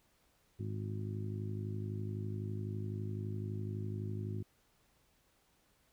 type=harmonic tone; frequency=51.91 Hz; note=G#1; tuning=in tune; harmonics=2 / 3 / 4 / 5 / 6 / 7; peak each=-38 / -47 / -46 / -50 / -53 / -48 dBFS; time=0.59-4.43 s; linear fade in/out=10 ms; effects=pink hiss -72 dBFS RMS until 5.92 s